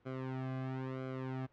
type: tone with flanger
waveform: sawtooth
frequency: 130.81 Hz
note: C3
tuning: in tune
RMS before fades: -40 dBFS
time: 0.05-1.47 s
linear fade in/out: 20 ms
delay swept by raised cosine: 1.1 to 2.2 ms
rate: 1 Hz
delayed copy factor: -0.95
effects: pink hiss -70 dBFS RMS until 1.52 s + low-pass 2000 Hz 12 dB/octave